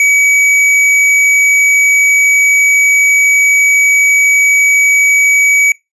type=tone with hard clipping; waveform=triangle; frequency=2273 Hz; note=C#7; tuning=43 cents sharp; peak=-8 dBFS; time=0-5.72 s; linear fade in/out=2 ms; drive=15 dB; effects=noise-tail reverb RT60 0.2 s tail -22 dB re dry + resampled to 24000 Hz